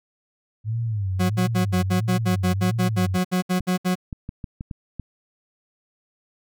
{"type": "tone with vibrato", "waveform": "sine", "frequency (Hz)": 104.3, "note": "G#2", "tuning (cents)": 8, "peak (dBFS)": -22, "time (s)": [0.64, 3.19], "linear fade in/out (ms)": 50, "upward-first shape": "sine", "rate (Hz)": 1.5, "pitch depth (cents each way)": 190}
{"type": "tone bursts", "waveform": "40% pulse", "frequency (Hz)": 182.5, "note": "F#3", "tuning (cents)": -24, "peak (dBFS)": -18, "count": 16, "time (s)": [1.19, 3.955], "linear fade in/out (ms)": 20, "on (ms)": 110, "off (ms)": 67}
{"type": "clicks", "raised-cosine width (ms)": 5, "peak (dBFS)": -19, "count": 7, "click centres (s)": [3.606, 4.128, 4.291, 4.442, 4.609, 4.712, 4.997]}
{"effects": []}